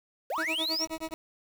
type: linear sweep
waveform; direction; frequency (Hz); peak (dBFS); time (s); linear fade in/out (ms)
triangle; up; 452.5 to 5780; -27; 0.3-0.85; 5
type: tone with tremolo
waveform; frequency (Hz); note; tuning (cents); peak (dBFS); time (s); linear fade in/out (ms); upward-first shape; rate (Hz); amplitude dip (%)
20% pulse; 320.7; E4; -48; -26; 0.38-1.14; 0; sine; 9.4; 100
effects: 8-bit